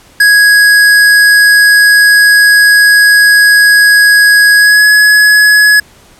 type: tone with pitch glide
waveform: square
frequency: 1661.2 to 1686.3 Hz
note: G#6 to G#6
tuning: 0 to +26 cents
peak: -3 dBFS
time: 0.2-5.8 s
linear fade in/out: 5 ms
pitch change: +26 cents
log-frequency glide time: 4.57-4.85 s
effects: pink hiss -41 dBFS RMS until 6.19 s + low-pass 12000 Hz 12 dB/octave